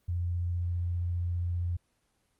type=tone with vibrato; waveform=sine; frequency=87.31 Hz; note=F2; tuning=in tune; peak=-28 dBFS; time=0.08-1.77 s; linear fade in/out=10 ms; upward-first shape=sine; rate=15 Hz; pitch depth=10 cents each way; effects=pink hiss -73 dBFS RMS until 2.39 s + Opus 24 kbps